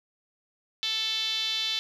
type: tone with band-pass filter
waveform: 5% pulse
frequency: 440 Hz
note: A4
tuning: in tune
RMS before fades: -29 dBFS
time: 0.83-1.79 s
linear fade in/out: 0 ms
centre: 3600 Hz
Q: 3.9
effects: none